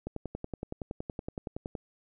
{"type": "click train", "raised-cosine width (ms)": 2, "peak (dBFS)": -22, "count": 19, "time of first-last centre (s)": [0.07, 1.752], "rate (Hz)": 10.7, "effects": []}